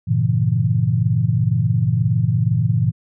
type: chord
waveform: sine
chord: G diminished seventh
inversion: none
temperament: equal with one note detuned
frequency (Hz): 99.48 / 116.54 / 138.59 / 164.81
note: G2 / Bb2 / Db3 / Fb3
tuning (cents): +26 / 0 / 0 / 0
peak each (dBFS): -23 / -17 / -22 / -21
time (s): 0.07-2.92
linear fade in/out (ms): 20
effects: none